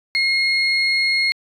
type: tone pair together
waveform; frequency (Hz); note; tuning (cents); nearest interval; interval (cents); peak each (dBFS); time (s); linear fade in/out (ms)
sine; 2149 / 4298; C7 / C8; +46 / +46; octave; 1200; -16 / -19; 0.15-1.32; 0
effects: tanh soft clip ceiling -10 dBFS